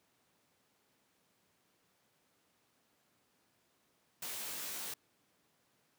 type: noise with comb filter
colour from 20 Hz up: white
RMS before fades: -42 dBFS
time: 4.22-4.94 s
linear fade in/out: 5 ms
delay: 16 ms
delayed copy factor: -1
effects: pink hiss -74 dBFS RMS until 5.98 s + high-pass 150 Hz 12 dB/octave